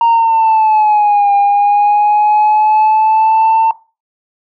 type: linear two-way sweep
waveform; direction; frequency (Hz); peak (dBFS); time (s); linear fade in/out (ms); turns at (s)
sine; down then up; 932.3 to 805 to 898; -5; 0.01-3.71; 2; 1.33
effects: noise-tail reverb RT60 0.3 s tail -18 dB re dry + tanh soft clip ceiling -5 dBFS